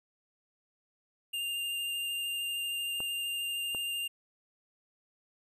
square tone with vibrato, 2800 Hz, F7, 4 cents sharp, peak -33 dBFS, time 1.33-4.08 s, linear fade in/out 10 ms, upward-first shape sine, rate 13 Hz, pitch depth 12 cents each way
clicks, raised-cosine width 1 ms, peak -28 dBFS, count 2, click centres 3.004 / 3.748 s
effects none

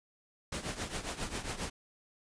pink noise with tremolo, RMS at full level -35 dBFS, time 0.52-1.7 s, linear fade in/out 5 ms, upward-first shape triangle, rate 7.4 Hz, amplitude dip 80%, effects resampled to 22050 Hz

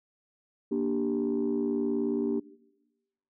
sine chord, G minor, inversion first, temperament just, 235.2 / 294 / 392 Hz, Bb3 / D4 / G4, +16 / +2 / 0 cents, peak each -29 dBFS, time 0.71-2.4 s, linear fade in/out 10 ms, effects noise-tail reverb RT60 1.0 s tail -20 dB re dry + tanh soft clip ceiling -20 dBFS

